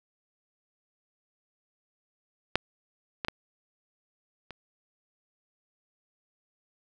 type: clicks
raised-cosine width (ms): 0.3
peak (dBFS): -6 / -15 / -12 / -25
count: 4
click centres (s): 2.556 / 3.248 / 3.284 / 4.507
effects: none

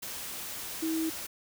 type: tone in noise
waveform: sine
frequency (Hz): 321.7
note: E4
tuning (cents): -42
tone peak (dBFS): -28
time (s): 0.82-1.1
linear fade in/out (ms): 10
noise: white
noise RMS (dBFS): -39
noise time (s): 0.02-1.27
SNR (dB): +8
effects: none

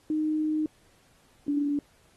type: tone pair in turn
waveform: sine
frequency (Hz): 308.7 / 288.2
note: D#4 / D4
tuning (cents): -14 / -33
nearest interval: minor second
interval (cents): 119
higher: first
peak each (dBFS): -24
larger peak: neither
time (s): 0.1-0.66 / 1.48-1.79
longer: first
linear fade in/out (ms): 2
effects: pink hiss -63 dBFS RMS until 2.16 s + AAC 32 kbps

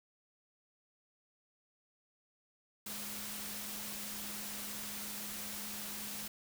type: tone in noise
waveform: sine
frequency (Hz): 207.7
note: G#3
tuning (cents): 0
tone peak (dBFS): -51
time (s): 2.86-6.28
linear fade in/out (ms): 5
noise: white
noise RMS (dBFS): -43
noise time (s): 2.86-6.28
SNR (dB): -11
effects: none

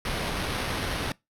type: noise with sample-and-hold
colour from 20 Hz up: pink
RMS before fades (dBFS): -30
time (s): 0.05-1.12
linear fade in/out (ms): 2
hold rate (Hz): 7350
effects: noise-tail reverb RT60 0.2 s tail -23 dB re dry + low-pass 12000 Hz 12 dB/octave

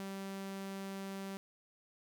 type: tone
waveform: sawtooth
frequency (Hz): 194.7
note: G3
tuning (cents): -12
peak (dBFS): -37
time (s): 0-1.37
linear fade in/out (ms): 0
effects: none

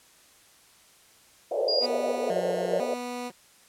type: band-pass noise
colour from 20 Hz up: pink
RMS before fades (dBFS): -28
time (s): 1.51-2.94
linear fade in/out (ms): 5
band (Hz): 460 to 650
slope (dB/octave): 48
type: tone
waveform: sine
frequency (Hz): 4839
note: D#8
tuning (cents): -49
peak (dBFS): -24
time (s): 1.68-1.86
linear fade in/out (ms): 5
type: tone with vibrato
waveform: 15% pulse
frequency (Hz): 210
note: G#3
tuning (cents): +19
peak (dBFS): -26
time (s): 1.8-3.32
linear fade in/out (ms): 50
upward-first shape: square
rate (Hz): 1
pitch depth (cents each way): 270
effects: white hiss -57 dBFS RMS until 3.68 s + low-pass 11000 Hz 12 dB/octave

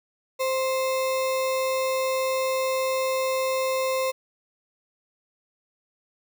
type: tone with sample-and-hold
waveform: sine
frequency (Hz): 523.3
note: C5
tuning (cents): 0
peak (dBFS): -22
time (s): 0.39-4.12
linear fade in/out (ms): 20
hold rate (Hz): 1575
effects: none

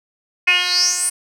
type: tone with band-pass filter sweep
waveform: 10% pulse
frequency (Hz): 358.5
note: F4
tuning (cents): +45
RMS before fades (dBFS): -17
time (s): 0.47-1.1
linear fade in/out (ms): 10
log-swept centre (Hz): 2400 to 9700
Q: 8.6
effects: none

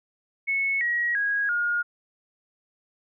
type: tone with pitch steps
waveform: sine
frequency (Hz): 2200 / 1904.2 / 1648.1 / 1426.5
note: C#7 / A#6 / G#6 / F6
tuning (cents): -14 / +36 / -14 / +36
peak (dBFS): -22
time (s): 0.47-1.83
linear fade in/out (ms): 20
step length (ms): 340
effects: none

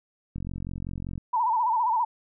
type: click train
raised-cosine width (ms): 5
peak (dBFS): -22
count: 38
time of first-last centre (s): 0.36-1.179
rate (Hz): 45.2
type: tone with vibrato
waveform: sine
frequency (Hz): 932.3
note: A#5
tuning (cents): 0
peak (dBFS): -21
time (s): 1.33-2.05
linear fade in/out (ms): 10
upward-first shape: sine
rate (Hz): 15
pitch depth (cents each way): 120
effects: none

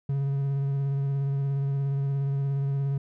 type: tone with vibrato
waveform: triangle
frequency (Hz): 138.59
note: C#3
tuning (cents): 0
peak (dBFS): -22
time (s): 0.09-2.98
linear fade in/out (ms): 5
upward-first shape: sine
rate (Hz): 17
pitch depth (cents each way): 20
effects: none

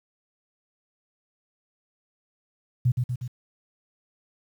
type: tone with echo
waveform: sine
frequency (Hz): 123.7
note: B2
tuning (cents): +3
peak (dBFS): -17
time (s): 2.85-2.92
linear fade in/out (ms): 10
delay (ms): 120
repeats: 3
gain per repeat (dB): -4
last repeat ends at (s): 3.28
effects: 9-bit

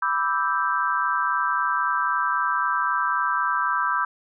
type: chord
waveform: sine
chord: E minor seventh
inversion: second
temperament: equal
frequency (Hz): 987.8 / 1174.7 / 1318.5 / 1568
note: B5 / D6 / E6 / G6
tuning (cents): 0 / 0 / 0 / 0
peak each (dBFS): -26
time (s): 0.02-4.05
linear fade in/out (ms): 5
effects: none

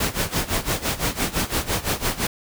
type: noise with tremolo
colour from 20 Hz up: pink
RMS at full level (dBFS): -21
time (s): 0-2.27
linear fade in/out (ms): 5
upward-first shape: sine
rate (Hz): 5.9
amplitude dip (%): 85
effects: none

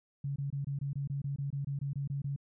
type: tone bursts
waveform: sine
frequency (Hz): 140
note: C#3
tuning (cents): +18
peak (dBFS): -32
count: 15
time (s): 0.24-2.362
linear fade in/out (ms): 5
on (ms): 120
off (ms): 23
effects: none

